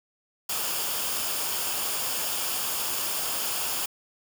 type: noise with comb filter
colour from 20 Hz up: white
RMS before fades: -29 dBFS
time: 0.49-3.86 s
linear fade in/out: 5 ms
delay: 0.5 ms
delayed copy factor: -0.5
effects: none